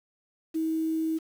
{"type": "tone with quantisation", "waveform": "sine", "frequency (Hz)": 320.4, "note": "E4", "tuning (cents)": -49, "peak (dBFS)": -25, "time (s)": [0.54, 1.19], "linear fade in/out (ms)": 20, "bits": 8, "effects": []}